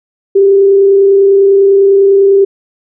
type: tone with frequency modulation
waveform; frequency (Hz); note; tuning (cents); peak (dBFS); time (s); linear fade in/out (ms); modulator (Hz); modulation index
sine; 394; G4; +9; -3; 0.35-2.45; 10; 30; 0.23
effects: none